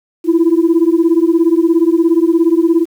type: beating tone pair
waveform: sine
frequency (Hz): 324.9 / 341.9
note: E4 / F4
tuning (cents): -25 / -37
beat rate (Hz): 17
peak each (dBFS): -10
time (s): 0.24-2.86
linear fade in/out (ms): 50
effects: tanh soft clip ceiling -3 dBFS + 7-bit